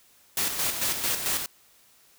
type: noise with tremolo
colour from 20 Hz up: white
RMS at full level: -26 dBFS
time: 0.37-1.46 s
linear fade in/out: 2 ms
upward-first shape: square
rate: 4.5 Hz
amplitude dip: 50%
effects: white hiss -59 dBFS RMS until 2.18 s